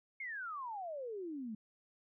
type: exponential sweep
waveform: sine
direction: down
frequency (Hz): 2199 to 207.7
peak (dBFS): -40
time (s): 0.2-1.55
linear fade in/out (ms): 5
effects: none